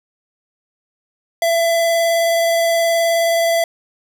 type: tone with vibrato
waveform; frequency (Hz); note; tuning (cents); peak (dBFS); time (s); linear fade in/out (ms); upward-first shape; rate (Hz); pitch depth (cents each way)
square; 670; E5; +28; -14; 1.42-3.64; 2; sine; 19; 10
effects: none